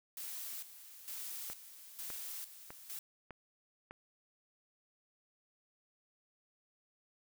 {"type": "noise with tremolo", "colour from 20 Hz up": "blue", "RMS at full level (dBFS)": -44, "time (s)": [0.17, 2.99], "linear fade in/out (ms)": 2, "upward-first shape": "square", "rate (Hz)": 1.1, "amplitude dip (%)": 70}
{"type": "click train", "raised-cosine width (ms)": 0.5, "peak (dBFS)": -32, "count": 5, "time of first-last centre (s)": [1.5, 3.91], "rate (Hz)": 1.66}
{"effects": []}